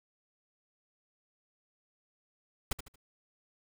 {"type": "noise with echo", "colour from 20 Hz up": "pink", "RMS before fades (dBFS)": -30, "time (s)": [2.71, 2.73], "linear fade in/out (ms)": 5, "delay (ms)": 76, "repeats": 3, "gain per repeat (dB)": -10, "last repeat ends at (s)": 2.958, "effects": []}